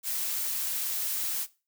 blue noise, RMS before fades -31 dBFS, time 0.03-1.47 s, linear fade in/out 50 ms, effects noise-tail reverb RT60 0.3 s tail -18 dB re dry

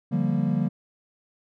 triangle chord, G minor seventh, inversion second, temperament equal, 146.83 / 174.61 / 196 / 233.1 Hz, D3 / F3 / G3 / Bb3, 0 / 0 / 0 / 0 cents, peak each -25 dBFS, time 0.11-0.69 s, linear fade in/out 20 ms, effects none

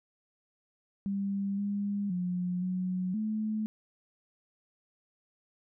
sine tone with pitch steps, 198.1 / 202.3 / 179.4 / 183.6 / 215.9 Hz, G3 / G#3 / F3 / F#3 / A3, +18 / -45 / +47 / -13 / -33 cents, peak -29 dBFS, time 1.06-3.66 s, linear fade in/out 0 ms, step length 520 ms, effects none

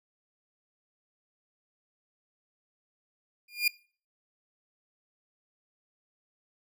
30% pulse tone with exponential growth, 2417 Hz, D7, 49 cents sharp, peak -17 dBFS, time 3.48-3.68 s, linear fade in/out 5 ms, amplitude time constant 43 ms, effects noise-tail reverb RT60 0.4 s tail -22 dB re dry

